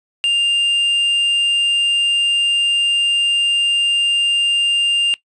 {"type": "tone with quantisation", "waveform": "triangle", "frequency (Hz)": 2800, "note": "F7", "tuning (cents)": 4, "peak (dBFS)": -11, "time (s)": [0.24, 5.14], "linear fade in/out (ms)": 0, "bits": 6, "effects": ["noise-tail reverb RT60 0.1 s tail -19 dB re dry", "resampled to 22050 Hz"]}